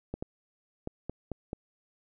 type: clicks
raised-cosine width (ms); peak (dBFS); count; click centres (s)
2; -21; 6; 0.14 / 0.225 / 0.874 / 1.096 / 1.317 / 1.531
effects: none